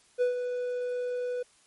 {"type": "tone with ADSR envelope", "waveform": "triangle", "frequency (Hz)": 493.9, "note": "B4", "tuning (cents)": 0, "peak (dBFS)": -19, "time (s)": [0.18, 1.43], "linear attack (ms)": 35, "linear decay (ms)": 120, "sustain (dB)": -8, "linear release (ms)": 8, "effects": ["white hiss -62 dBFS RMS until 1.66 s", "MP3 48 kbps"]}